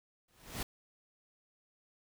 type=noise with exponential growth; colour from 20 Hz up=pink; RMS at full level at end=-35 dBFS; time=0.28-0.63 s; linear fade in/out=5 ms; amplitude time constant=75 ms; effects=none